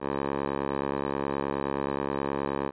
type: tone with band-pass filter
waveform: 10% pulse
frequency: 69.5 Hz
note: C#2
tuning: 5 cents sharp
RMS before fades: -30 dBFS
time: 0-2.72 s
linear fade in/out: 50 ms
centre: 690 Hz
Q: 1.1
effects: resampled to 8000 Hz